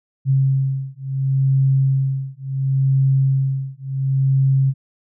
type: beating tone pair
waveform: sine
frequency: 134.4 / 135.11 Hz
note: C3 / C#3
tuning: +47 / -44 cents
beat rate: 0.71 Hz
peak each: -18 dBFS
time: 0.25-4.74 s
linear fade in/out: 50 ms
effects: none